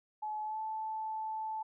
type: tone with pitch glide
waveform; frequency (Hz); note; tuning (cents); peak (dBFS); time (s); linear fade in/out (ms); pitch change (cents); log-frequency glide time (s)
sine; 855 to 874.5; A5 to A5; -50 to -11; -35; 0.22-1.63; 10; +39; 0.43-0.6
effects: none